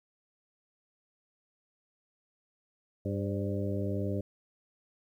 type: harmonic tone with a mistuned harmonic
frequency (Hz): 99.4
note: G2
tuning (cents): +25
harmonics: 1 / 2 / 3 / 4 / 5 / 6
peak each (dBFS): -33 / -36 / -38 / -39 / -40 / -41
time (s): 3.05-4.21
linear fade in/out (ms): 5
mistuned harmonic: 5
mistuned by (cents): +61
effects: 11-bit